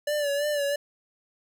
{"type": "tone with vibrato", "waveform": "square", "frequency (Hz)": 580, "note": "D5", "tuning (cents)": -22, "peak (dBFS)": -25, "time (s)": [0.07, 0.76], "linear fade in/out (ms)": 5, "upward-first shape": "sine", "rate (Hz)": 3, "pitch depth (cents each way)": 51, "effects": []}